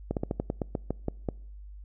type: slowing click train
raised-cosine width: 2 ms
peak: -15 dBFS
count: 11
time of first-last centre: 0.11-1.288 s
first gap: 58 ms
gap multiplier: 1.15
effects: noise-tail reverb RT60 0.7 s tail -26 dB re dry + added 50 Hz sine -42 dBFS peak until 1.84 s